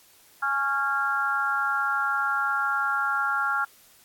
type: harmonic tone with a mistuned harmonic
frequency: 277.2 Hz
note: C#4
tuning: in tune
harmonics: 3 / 4 / 5 / 6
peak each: -31 / -32 / -24 / -33 dBFS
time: 0.42-3.65 s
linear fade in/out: 10 ms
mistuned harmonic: 6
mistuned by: -30 cents
effects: white hiss -56 dBFS RMS until 4.04 s + AAC 64 kbps

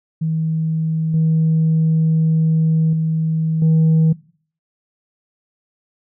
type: tone with level steps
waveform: sine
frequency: 160 Hz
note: D#3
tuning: 49 cents sharp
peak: -16 / -11 / -15 / -8 dBFS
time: 0.21-4.13 s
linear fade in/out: 10 ms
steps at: 1.14 / 2.93 / 3.62 s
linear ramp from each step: 2 ms
effects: noise-tail reverb RT60 0.5 s tail -22 dB re dry + tanh soft clip ceiling -9 dBFS

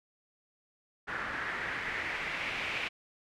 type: noise with low-pass filter sweep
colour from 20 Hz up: white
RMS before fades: -36 dBFS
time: 1.07-2.89 s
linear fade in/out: 20 ms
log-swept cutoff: 1600 to 2500 Hz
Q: 3.4
effects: none

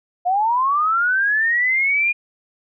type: linear sweep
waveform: sine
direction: up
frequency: 698.5 to 2440 Hz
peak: -15 dBFS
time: 0.25-2.13 s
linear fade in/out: 20 ms
effects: none

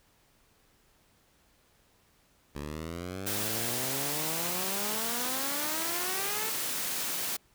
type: exponential sweep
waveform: 10% pulse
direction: up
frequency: 70.5 to 447.6 Hz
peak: -28 dBFS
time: 2.55-6.5 s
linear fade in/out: 5 ms
type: high-pass noise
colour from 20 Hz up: white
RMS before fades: -33 dBFS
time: 3.26-7.37 s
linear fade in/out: 10 ms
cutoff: 120 Hz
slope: 24 dB/octave
effects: pink hiss -66 dBFS RMS until 7.54 s

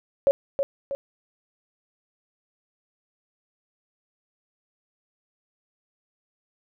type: tone with echo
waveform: sine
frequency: 554.4 Hz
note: C#5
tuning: in tune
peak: -14 dBFS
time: 0.27-0.31 s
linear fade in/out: 0 ms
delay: 320 ms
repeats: 2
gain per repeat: -6 dB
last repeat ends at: 0.95 s
effects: none

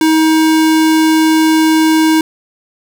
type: tone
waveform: square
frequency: 317 Hz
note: D#4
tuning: 32 cents sharp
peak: -8 dBFS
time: 0.01-2.21 s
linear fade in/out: 2 ms
effects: none

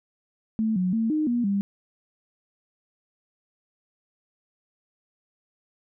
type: tone with pitch steps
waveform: sine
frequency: 220.2 / 182.8 / 225.1 / 307.4 / 239.9 / 199.2 Hz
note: A3 / F#3 / A3 / D#4 / A#3 / G3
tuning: +2 / -21 / +40 / -21 / +50 / +28 cents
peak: -21 dBFS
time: 0.59-1.61 s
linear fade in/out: 0 ms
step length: 170 ms
effects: none

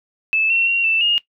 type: tone with pitch steps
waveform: sine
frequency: 2621 / 2716 / 2749 / 2661 / 2847 Hz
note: E7 / F7 / F7 / E7 / F7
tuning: -11 / -49 / -28 / +16 / +33 cents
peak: -14 dBFS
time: 0.33-1.18 s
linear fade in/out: 0 ms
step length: 170 ms
effects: noise-tail reverb RT60 0.1 s tail -17 dB re dry

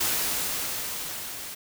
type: noise with level ramp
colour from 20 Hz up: white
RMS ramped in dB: -25 to -38 dBFS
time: 0-1.55 s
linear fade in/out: 10 ms
effects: none

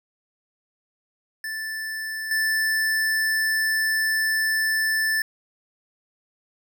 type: tone with level steps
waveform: square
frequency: 1760 Hz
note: A6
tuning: in tune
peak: -29 / -21 dBFS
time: 1.44-5.22 s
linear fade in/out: 2 ms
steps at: 2.31 s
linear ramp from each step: 2 ms
effects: none

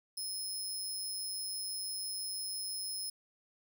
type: tone with amplitude modulation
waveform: 20% pulse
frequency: 5160 Hz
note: E8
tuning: 38 cents flat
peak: -29 dBFS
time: 0.17-3.1 s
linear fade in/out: 5 ms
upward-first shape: sine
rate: 194 Hz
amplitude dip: 60%
effects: none

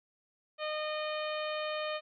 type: harmonic tone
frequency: 612 Hz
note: D#5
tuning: 29 cents flat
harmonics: 1 / 2 / 3 / 4 / 5 / 6 / 7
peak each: -35 / -40 / -44 / -43 / -44 / -49 / -49 dBFS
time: 0.58-2.01 s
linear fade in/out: 50 ms
effects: none

